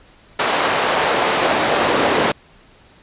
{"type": "noise with high-pass filter sweep", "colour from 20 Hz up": "brown", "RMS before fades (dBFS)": -17, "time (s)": [0.39, 2.32], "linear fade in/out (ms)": 5, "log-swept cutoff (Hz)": [780, 440], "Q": 0.83, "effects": ["pink hiss -49 dBFS RMS until 3.02 s", "resampled to 8000 Hz"]}